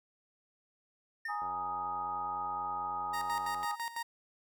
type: tone with exponential decay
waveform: triangle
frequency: 1813 Hz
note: A#6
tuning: 49 cents flat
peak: -32 dBFS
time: 1.25-1.54 s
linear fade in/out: 5 ms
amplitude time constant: 62 ms
type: chord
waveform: sine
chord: Ab suspended second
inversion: none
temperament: just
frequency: 830.6 / 934.4 / 1245.9 Hz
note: Ab5 / Bb5 / Eb6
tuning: 0 / +4 / +2 cents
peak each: -37 / -43 / -37 dBFS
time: 1.28-3.76 s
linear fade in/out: 20 ms
type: click train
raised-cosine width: 1 ms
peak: -37 dBFS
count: 200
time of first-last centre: 1.42-3.643 s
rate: 89.5 Hz
type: tone with tremolo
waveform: 30% pulse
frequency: 932.3 Hz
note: A#5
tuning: in tune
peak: -32 dBFS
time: 3.13-4.03 s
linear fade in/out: 10 ms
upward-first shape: square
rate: 6 Hz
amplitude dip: 75%
effects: none